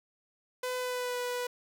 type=tone with pitch glide; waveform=sawtooth; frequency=503 to 492.1 Hz; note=B4 to B4; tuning=+32 to -6 cents; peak=-28 dBFS; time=0.63-1.47 s; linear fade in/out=5 ms; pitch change=-38 cents; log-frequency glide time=0.77-1.18 s; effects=11-bit